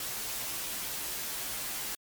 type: noise with comb filter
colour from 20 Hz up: white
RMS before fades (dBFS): -36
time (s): 0-1.95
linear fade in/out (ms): 2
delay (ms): 12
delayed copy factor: -1
effects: MP3 96 kbps